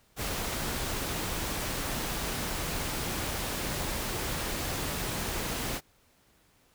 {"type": "noise", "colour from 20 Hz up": "pink", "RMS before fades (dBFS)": -33, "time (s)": [0.16, 5.81], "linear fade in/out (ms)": 50, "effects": ["pink hiss -65 dBFS RMS until 6.74 s"]}